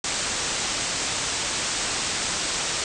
white low-pass noise, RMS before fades -27 dBFS, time 0.04-2.84 s, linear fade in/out 2 ms, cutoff 8500 Hz, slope 96 dB/octave, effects none

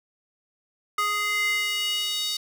square tone with high-pass filter sweep, 415.5 Hz, G#4, 1 cent sharp, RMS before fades -26 dBFS, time 0.98-2.37 s, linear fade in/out 5 ms, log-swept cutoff 1400 to 4100 Hz, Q 4.1, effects none

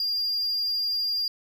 triangle tone, 4804 Hz, D8, 38 cents sharp, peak -23 dBFS, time 0-1.28 s, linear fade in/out 2 ms, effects none

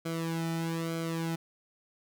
sawtooth tone with flanger, 164.81 Hz, E3, in tune, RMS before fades -33 dBFS, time 0.05-1.36 s, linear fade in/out 10 ms, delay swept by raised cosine 1.1 to 1.85 ms, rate 1.1 Hz, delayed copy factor -0.8, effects none

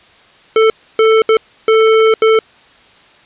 square tone bursts at uneven times, 442.3 Hz, A4, 9 cents sharp, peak -7 dBFS, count 5, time 0.56-0.7 / 0.99-1.22 / 1.29-1.37 / 1.68-2.14 / 2.22-2.39 s, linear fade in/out 2 ms, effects white hiss -45 dBFS RMS until 3.25 s + resampled to 8000 Hz

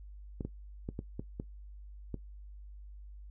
clicks, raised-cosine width 3 ms, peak -24 dBFS, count 7, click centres 0.408 / 0.45 / 0.889 / 0.991 / 1.195 / 1.399 / 2.143 s, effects noise-tail reverb RT60 0.1 s tail -17 dB re dry + added 50 Hz sine -46 dBFS peak until 3.3 s

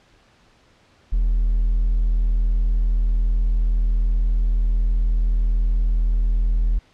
triangle tone with hard clipping, 40.64 Hz, E1, 24 cents flat, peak -16 dBFS, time 1.12-6.79 s, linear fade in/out 10 ms, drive 4 dB, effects pink hiss -56 dBFS RMS until 6.93 s + low-pass 5000 Hz 12 dB/octave

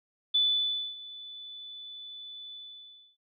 sine tone with ADSR envelope, 3486 Hz, A7, 17 cents flat, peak -21 dBFS, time 0.34-3.17 s, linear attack 11 ms, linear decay 600 ms, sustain -20 dB, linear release 640 ms, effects none

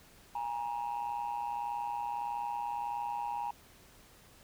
triangle ring-modulated tone, 60.8 Hz, B1, 26 cents flat, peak -27 dBFS, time 0.35-3.51 s, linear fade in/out 5 ms, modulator 884 Hz, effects tanh soft clip ceiling -29 dBFS + pink hiss -59 dBFS RMS until 4.43 s

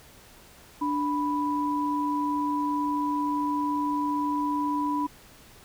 sine tone pair together, 293.7 / 987.9 Hz, D4 / B5, 0 / 0 cents, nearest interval octave + major sixth, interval 2100 cents, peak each -27 dBFS, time 0.81-5.07 s, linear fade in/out 10 ms, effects pink hiss -52 dBFS RMS until 5.64 s

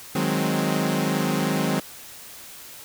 sawtooth chord, Ab dominant seventh, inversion second, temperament equal, 155.56 / 185 / 207.7 / 261.6 Hz, Eb3 / Gb3 / Ab3 / C4, 0 / 0 / 0 / 0 cents, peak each -23 dBFS, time 0.15-1.8 s, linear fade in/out 5 ms, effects white hiss -42 dBFS RMS until 2.84 s

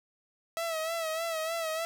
sawtooth tone with vibrato, 651 Hz, E5, 22 cents flat, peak -27 dBFS, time 0.57-1.85 s, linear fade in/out 0 ms, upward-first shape sine, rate 3.3 Hz, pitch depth 56 cents each way, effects 10-bit

